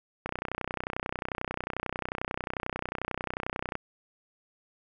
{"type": "click train", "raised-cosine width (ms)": 0.5, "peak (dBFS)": -16, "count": 110, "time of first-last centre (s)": [0.26, 3.754], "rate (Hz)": 31.2, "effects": []}